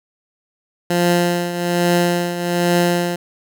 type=tone with tremolo; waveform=15% pulse; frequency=174.61 Hz; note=F3; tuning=in tune; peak=-6 dBFS; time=0.9-3.16 s; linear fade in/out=5 ms; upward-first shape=triangle; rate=1.2 Hz; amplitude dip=70%; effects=none